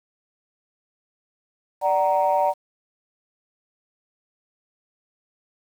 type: chord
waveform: sine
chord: D augmented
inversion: none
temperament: equal with one note detuned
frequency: 587.3 / 753.8 / 932.3 Hz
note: D5 / F#5 / A#5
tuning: 0 / +32 / 0 cents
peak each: -21 dBFS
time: 1.81-2.54 s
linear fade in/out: 50 ms
effects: tanh soft clip ceiling -10 dBFS + 8-bit